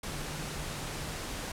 sine tone in noise, 150 Hz, D3, 37 cents sharp, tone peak -44 dBFS, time 0.09-1.15 s, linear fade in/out 5 ms, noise pink, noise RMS -38 dBFS, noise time 0.03-1.52 s, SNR -9 dB, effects low-pass 11000 Hz 12 dB/octave

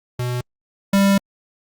square tone pair in turn, 123.47 / 197.46 Hz, B2 / G3, 0 / +13 cents, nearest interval minor sixth, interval 813 cents, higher second, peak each -21 / -13 dBFS, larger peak second, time 0.19-0.41 / 0.93-1.18 s, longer second, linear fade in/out 5 ms, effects Opus 48 kbps

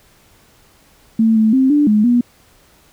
sine tone with pitch steps, 223.6 / 218.9 / 263.3 / 293.5 / 211.5 / 241.9 Hz, A3 / A3 / C4 / D4 / G#3 / B3, +28 / -9 / +11 / -1 / +32 / -36 cents, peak -9 dBFS, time 1.19-2.21 s, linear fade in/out 5 ms, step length 170 ms, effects pink hiss -51 dBFS RMS until 2.92 s

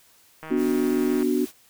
click train, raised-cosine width 0.5 ms, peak -23 dBFS, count 127, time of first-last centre 0.43-1.227 s, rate 158 Hz
sine chord, B minor, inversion none, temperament equal, 246.9 / 293.7 / 370 Hz, B3 / D4 / F#4, 0 / 0 / 0 cents, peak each -24 dBFS, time 0.5-1.46 s, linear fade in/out 20 ms
white noise, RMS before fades -42 dBFS, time 0.56-1.53 s, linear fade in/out 50 ms
effects white hiss -57 dBFS RMS until 1.69 s

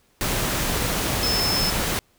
sine tone in noise, 5250 Hz, E8, 8 cents flat, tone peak -22 dBFS, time 1.23-1.7 s, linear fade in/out 0 ms, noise pink, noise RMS -24 dBFS, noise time 0.21-1.99 s, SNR -1 dB, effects pink hiss -62 dBFS RMS until 2.18 s

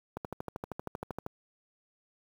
click train, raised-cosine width 1 ms, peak -22 dBFS, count 15, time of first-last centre 0.17-1.264 s, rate 12.8 Hz, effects high-pass 60 Hz 12 dB/octave + 8-bit

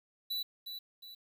square tone with echo, 3957 Hz, B7, 3 cents sharp, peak -34 dBFS, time 0.3-0.43 s, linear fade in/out 10 ms, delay 360 ms, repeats 2, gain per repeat -7 dB, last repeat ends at 1.15 s, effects 11-bit

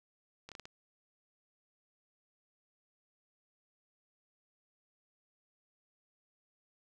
slowing click train, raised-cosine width 0.2 ms, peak -30 dBFS, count 5, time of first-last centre 0.49-0.655 s, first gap 27 ms, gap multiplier 1.29, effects none

